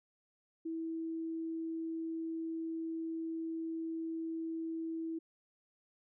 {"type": "tone", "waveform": "sine", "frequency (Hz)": 326.1, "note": "E4", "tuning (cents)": -19, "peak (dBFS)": -36, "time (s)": [0.65, 5.19], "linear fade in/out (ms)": 10, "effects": []}